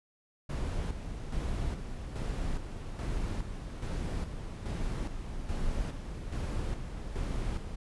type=noise with tremolo; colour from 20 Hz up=brown; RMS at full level=-33 dBFS; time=0.49-7.76 s; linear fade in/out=10 ms; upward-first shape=square; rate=1.2 Hz; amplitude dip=50%; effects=resampled to 24000 Hz